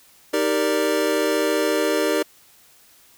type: chord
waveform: square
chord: Eb major seventh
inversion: none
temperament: equal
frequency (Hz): 311.1 / 392 / 466.2 / 587.3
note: Eb4 / G4 / Bb4 / D5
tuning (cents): 0 / 0 / 0 / 0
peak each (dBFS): -25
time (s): 0.33-2.23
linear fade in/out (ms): 10
effects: white hiss -53 dBFS RMS until 3.17 s